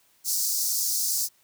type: high-pass noise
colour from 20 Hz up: pink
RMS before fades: -26 dBFS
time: 0.24-1.29 s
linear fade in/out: 50 ms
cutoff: 4800 Hz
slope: 48 dB/octave
effects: white hiss -63 dBFS RMS until 1.43 s + high-pass 60 Hz 12 dB/octave